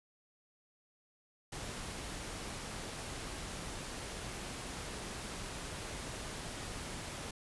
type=noise; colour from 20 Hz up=pink; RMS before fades=-43 dBFS; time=1.52-7.31 s; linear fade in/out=5 ms; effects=resampled to 24000 Hz

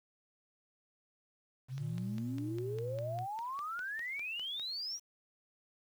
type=exponential sweep; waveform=sine; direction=up; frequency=123.6 to 5920 Hz; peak=-37 dBFS; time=1.68-5 s; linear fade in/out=50 ms
type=tone; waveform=triangle; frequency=118.4 Hz; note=A#2; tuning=27 cents sharp; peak=-37 dBFS; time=1.78-3.27 s; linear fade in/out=50 ms
type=click train; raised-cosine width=0.2 ms; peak=-32 dBFS; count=15; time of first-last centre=1.78-4.597 s; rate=4.97 Hz
effects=10-bit

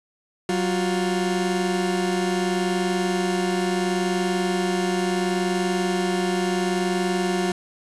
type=tone pair together; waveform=30% pulse; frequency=187.06 / 353.4 Hz; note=F#3 / F4; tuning=+19 / +21 cents; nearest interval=major seventh; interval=1102 cents; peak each=-21 dBFS; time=0.49-7.52 s; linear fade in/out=2 ms; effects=resampled to 24000 Hz + 7-bit

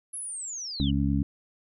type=linear sweep; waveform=sine; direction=down; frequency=11040 to 2836 Hz; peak=-33 dBFS; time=0.13-0.91 s; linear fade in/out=10 ms
type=harmonic tone; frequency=69.3 Hz; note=C#2; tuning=in tune; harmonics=1 / 2 / 3 / 4; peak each=-28 / -28 / -28 / -28 dBFS; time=0.8-1.23 s; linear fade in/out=0 ms
effects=none

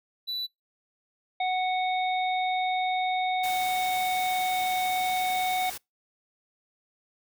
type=tone; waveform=triangle; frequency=3965 Hz; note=B7; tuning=6 cents sharp; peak=-28 dBFS; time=0.27-0.47 s; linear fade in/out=20 ms
type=harmonic tone; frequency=740 Hz; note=F#5; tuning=in tune; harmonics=1 / 3 / 5; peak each=-25 / -33 / -36 dBFS; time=1.4-5.7 s; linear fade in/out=5 ms
type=noise; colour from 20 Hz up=white; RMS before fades=-38 dBFS; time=3.43-5.78 s; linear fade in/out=10 ms
effects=noise-tail reverb RT60 0.2 s tail -26 dB re dry

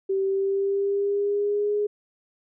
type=tone with pitch glide; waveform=sine; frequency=387.3 to 415.1 Hz; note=G4 to G#4; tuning=-21 to -1 cents; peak=-21 dBFS; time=0.09-1.87 s; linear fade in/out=10 ms; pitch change=+120 cents; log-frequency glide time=0.24-1.74 s; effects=none

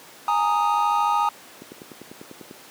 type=chord; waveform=triangle; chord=Ab suspended second; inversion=none; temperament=equal with one note detuned; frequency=830.6 / 924.3 / 1244.5 Hz; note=Ab5 / Bb5 / Eb6; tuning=0 / -15 / 0 cents; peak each=-21 dBFS; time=0.28-1.29 s; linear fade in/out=2 ms
type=click train; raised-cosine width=3 ms; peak=-20 dBFS; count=10; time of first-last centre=1.62-2.511 s; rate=10.1 Hz
effects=pink hiss -45 dBFS RMS until 2.7 s + high-pass 300 Hz 12 dB/octave

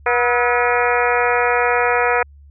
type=harmonic tone with a mistuned harmonic; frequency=242.3 Hz; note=B3; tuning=33 cents flat; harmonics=2 / 3 / 4 / 5 / 6 / 7 / 8 / 9 / 10; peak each=-19 / -21 / -22 / -23 / -24 / -24 / -25 / -26 / -26 dBFS; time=0.06-2.23 s; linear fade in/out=5 ms; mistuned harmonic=5; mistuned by=+95 cents; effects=added 71 Hz sine -41 dBFS peak until 2.5 s

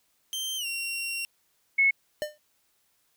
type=tone with pitch glide; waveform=sawtooth; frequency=3136 to 2746 Hz; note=G7 to F7; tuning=0 to -30 cents; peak=-27 dBFS; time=0.33-1.25 s; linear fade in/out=0 ms; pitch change=-230 cents; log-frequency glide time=0.57-0.66 s
type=tone; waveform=sine; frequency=2192 Hz; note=C#7; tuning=20 cents flat; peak=-18 dBFS; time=1.78-1.91 s; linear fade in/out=10 ms
type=tone with exponential decay; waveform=square; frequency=602 Hz; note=D5; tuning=43 cents sharp; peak=-25 dBFS; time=2.22-2.38 s; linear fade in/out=0 ms; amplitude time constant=34 ms
effects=white hiss -70 dBFS RMS until 3.16 s

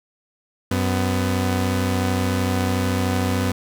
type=tone pair together; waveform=sawtooth; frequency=93.52 / 250 Hz; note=F#2 / B3; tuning=+19 / +21 cents; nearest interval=octave + perfect fourth; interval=1702 cents; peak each=-17 / -19 dBFS; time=0.71-3.52 s; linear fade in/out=5 ms; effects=none

